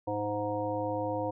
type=harmonic tone with a mistuned harmonic; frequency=103.83 Hz; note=G#2; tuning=in tune; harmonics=1 / 3 / 5 / 7 / 9; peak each=-39 / -36 / -33 / -37 / -37 dBFS; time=0.07-1.31 s; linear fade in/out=10 ms; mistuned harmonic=1; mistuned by=+42 cents; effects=none